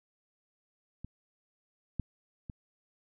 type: clicks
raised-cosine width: 5 ms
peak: -29 / -20 / -28 dBFS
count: 3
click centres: 1.046 / 1.997 / 2.498 s
effects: none

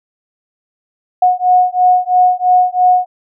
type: beating tone pair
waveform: sine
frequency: 727 / 730 Hz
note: F#5 / F#5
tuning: -31 / -24 cents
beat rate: 3 Hz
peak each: -11 dBFS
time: 1.22-3.06 s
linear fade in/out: 5 ms
effects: none

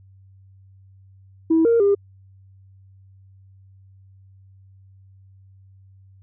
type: tone with pitch steps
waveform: sine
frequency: 324.6 / 464.3 / 401.6 Hz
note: E4 / A#4 / G4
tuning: -27 / -7 / +42 cents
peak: -12 dBFS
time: 1.5-1.95 s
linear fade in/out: 10 ms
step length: 150 ms
effects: tanh soft clip ceiling -10 dBFS + added 96 Hz sine -47 dBFS peak until 6.22 s

